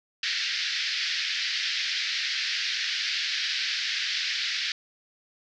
white band-pass noise, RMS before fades -29 dBFS, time 0.23-4.72 s, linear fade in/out 2 ms, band 1600 to 5200 Hz, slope 48 dB/octave, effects none

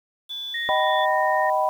sine tone, 3464 Hz, A7, 28 cents flat, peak -29 dBFS, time 0.29-1.06 s, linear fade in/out 20 ms
sine tone with pitch glide, 1864.7 to 1846.5 Hz, A#6 to A#6, 0 to -17 cents, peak -26 dBFS, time 0.54-1.5 s, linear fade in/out 5 ms, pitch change -17 cents, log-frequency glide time 0.75-1.02 s
sine chord, Eb augmented, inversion none, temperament equal with one note detuned, 622.3 / 767.9 / 987.8 Hz, Eb5 / G5 / B5, 0 / -36 / 0 cents, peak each -23 dBFS, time 0.69-1.69 s, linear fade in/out 0 ms
effects 8-bit

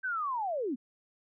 sine linear sweep, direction down, 1574 to 220 Hz, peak -30 dBFS, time 0.03-0.76 s, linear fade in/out 20 ms, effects none

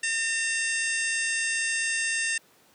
harmonic tone with a mistuned harmonic, 907 Hz, A#5, 48 cents flat, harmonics 2 / 3 / 4 / 5 / 6 / 7 / 8 / 9 / 10, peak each -28 / -31 / -39 / -39 / -40 / -37 / -42 / -33 / -41 dBFS, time 0.03-2.38 s, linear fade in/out 5 ms, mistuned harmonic 5, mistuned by +92 cents, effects pink hiss -59 dBFS RMS until 2.74 s + high-pass 200 Hz 12 dB/octave

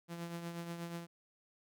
sawtooth tone with tremolo, 170.1 Hz, F3, 45 cents flat, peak -35 dBFS, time 0.08-1.07 s, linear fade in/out 50 ms, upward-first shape triangle, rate 8.3 Hz, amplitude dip 55%, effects none

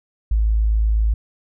sine tone, 54 Hz, A1, 32 cents flat, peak -14 dBFS, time 0.31-1.14 s, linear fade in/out 5 ms, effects none

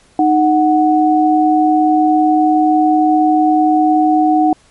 sine tone pair together, 309.3 / 740 Hz, D#4 / F#5, -10 / 0 cents, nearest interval octave + minor third, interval 1510 cents, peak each -11 dBFS, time 0.19-4.53 s, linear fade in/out 2 ms, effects pink hiss -50 dBFS RMS until 4.7 s + MP3 48 kbps

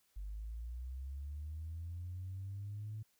sine linear sweep, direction up, 48.17 to 109.3 Hz, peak -40 dBFS, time 0.16-3.03 s, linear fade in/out 10 ms, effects tanh soft clip ceiling -36 dBFS + white hiss -75 dBFS RMS until 3.19 s

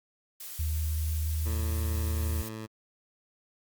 blue noise, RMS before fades -41 dBFS, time 0.4-2.49 s, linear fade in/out 5 ms
sine tone with pitch glide, 77.78 to 78.55 Hz, D#2 to D#2, 0 to +17 cents, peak -27 dBFS, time 0.59-2.42 s, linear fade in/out 5 ms, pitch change +17 cents, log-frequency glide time 0.94-2.02 s
15% pulse tone, 110 Hz, A2, in tune, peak -31 dBFS, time 1.45-2.67 s, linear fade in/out 20 ms
effects Opus 48 kbps

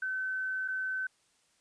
sine tone with dropouts, 1526 Hz, G6, 47 cents flat, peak -31 dBFS, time 0.02-1.07 s, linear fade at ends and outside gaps 5 ms, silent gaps 0.679-0.683 s, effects white hiss -70 dBFS RMS until 1.6 s + resampled to 22050 Hz

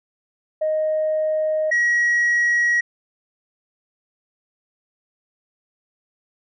sine tone pair in turn, 622.3 / 1907.3 Hz, D#5 / A#6, 0 / +39 cents, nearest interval octave + perfect fifth, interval 1939 cents, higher second, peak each -17 / -13 dBFS, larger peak second, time 0.61-1.71 / 1.71-2.81 s, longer neither, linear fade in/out 10 ms, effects tanh soft clip ceiling -14 dBFS

